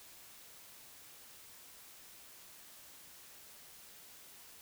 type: silence
effects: white hiss -56 dBFS RMS until 4.61 s